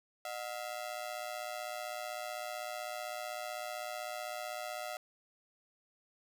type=ring-modulated tone; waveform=sawtooth; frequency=670 Hz; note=E5; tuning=28 cents sharp; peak=-32 dBFS; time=0.25-4.97 s; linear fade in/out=2 ms; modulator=57.9 Hz; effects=none